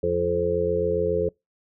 harmonic tone with a mistuned harmonic, 87.31 Hz, F2, in tune, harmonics 1 / 2 / 4 / 5 / 6, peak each -32 / -32 / -31 / -23 / -26 dBFS, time 0.03-1.29 s, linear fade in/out 5 ms, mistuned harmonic 1, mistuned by -38 cents, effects noise-tail reverb RT60 0.2 s tail -26 dB re dry

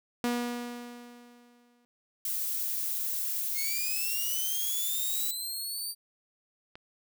sawtooth tone with exponential decay, 241.2 Hz, B3, 41 cents flat, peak -22 dBFS, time 0.24-1.85 s, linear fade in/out 0 ms, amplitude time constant 350 ms
violet noise, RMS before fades -32 dBFS, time 2.25-5.31 s, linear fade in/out 2 ms
15% pulse linear sweep, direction up, 2127 to 4668 Hz, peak -27 dBFS, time 3.54-5.95 s, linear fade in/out 50 ms
click, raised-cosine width 0.3 ms, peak -29 dBFS, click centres 6.755 s
effects none

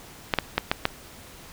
clicks, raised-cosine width 0.3 ms, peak -4 dBFS, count 5, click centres 0.338 / 0.387 / 0.58 / 0.715 / 0.854 s, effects pink hiss -46 dBFS RMS until 1.52 s

